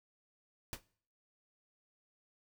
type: noise with exponential decay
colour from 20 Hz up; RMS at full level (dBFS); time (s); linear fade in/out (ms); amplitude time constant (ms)
pink; -37; 0.73-0.82; 0; 18
effects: noise-tail reverb RT60 0.5 s tail -20 dB re dry